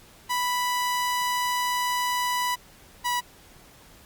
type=tone pair in turn; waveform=sawtooth; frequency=987.8 / 977 Hz; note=B5 / B5; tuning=0 / -19 cents; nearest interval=unison; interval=19 cents; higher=first; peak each=-20 dBFS; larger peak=neither; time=0.29-2.56 / 3.04-3.21 s; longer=first; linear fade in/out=20 ms; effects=pink hiss -52 dBFS RMS until 4.05 s + Opus 48 kbps